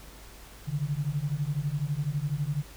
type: beating tone pair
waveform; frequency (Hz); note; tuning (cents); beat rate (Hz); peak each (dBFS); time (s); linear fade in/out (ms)
sine; 139.6 / 151.6; C#3 / D#3; +13 / -45; 12; -30; 0.67-2.63; 20
effects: added 50 Hz sine -49 dBFS peak until 2.76 s + pink hiss -50 dBFS RMS until 2.76 s